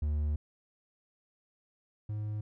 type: tone pair in turn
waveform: triangle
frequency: 75 / 106.07 Hz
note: D2 / G#2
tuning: +37 / +37 cents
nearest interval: tritone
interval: 600 cents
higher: second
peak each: -26 / -31 dBFS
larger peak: first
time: 0.02-0.36 / 2.09-2.41 s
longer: first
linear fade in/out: 5 ms
effects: none